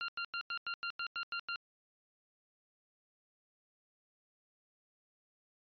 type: tone bursts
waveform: 20% pulse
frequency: 1388 Hz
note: F6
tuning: 11 cents flat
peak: -31 dBFS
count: 10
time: 0.01-1.559 s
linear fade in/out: 0 ms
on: 73 ms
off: 91 ms
effects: resampled to 11025 Hz